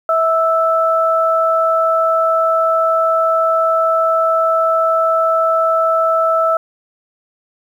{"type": "tone pair together", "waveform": "sine", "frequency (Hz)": [651, 1317.5], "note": ["E5", "E6"], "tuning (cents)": [-22, -1], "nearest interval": "octave", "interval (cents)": 1221, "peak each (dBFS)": -14, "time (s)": [0.09, 6.57], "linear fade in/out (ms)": 2, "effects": ["8-bit"]}